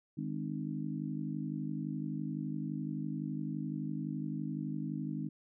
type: harmonic tone with a mistuned harmonic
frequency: 51.8 Hz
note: G#1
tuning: 4 cents flat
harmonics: 3 / 4 / 5 / 6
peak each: -39 / -40 / -41 / -42 dBFS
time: 0.17-5.29 s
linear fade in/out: 10 ms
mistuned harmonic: 6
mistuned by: -33 cents
effects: none